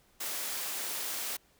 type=high-pass noise; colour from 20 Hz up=white; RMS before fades=-36 dBFS; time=0.2-1.37 s; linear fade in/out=10 ms; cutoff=310 Hz; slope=12 dB/octave; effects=pink hiss -66 dBFS RMS until 1.59 s